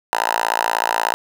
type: tone with high-pass filter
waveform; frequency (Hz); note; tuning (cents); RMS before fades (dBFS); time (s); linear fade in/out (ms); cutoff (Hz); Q
5% pulse; 56.5; A1; +47; -20; 0.13-1.14; 0; 950; 6.3
effects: none